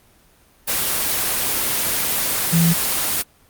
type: tone in noise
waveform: sine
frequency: 167.2 Hz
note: E3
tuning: 25 cents sharp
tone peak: -13 dBFS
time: 2.52-2.74 s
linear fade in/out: 20 ms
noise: white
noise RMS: -20 dBFS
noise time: 0.67-3.23 s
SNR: +4 dB
effects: pink hiss -54 dBFS RMS until 3.49 s + Opus 24 kbps